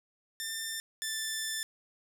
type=tone pair in turn; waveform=10% pulse; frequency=1791 / 1765.3 Hz; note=A6 / A6; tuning=+30 / +5 cents; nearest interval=unison; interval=25 cents; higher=first; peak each=-26 / -24 dBFS; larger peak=second; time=0.4-0.8 / 1.02-1.63 s; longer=second; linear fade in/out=0 ms; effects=none